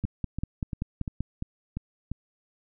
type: two click trains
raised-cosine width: 5 ms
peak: -19 / -16 dBFS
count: 7 / 7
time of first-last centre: 0.04-2.116 / 0.05-1.206 s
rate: 2.89 / 5.19 Hz
effects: none